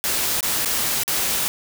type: noise with dropouts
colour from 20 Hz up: white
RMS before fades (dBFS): -22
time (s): 0.04-1.48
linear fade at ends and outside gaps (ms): 0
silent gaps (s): 0.407-0.429 / 0.649-0.658 / 1.035-1.079
effects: none